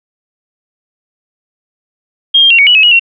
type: tone with pitch steps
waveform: sine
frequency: 3231 / 3202 / 2748 / 2240 / 2941 / 2573 / 2904 / 2735 Hz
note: G#7 / G7 / F7 / C#7 / F#7 / E7 / F#7 / F7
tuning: -48 / +36 / -29 / +18 / -11 / -43 / -33 / -37 cents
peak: -3 dBFS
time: 2.34-2.996 s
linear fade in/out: 10 ms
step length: 82 ms
effects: none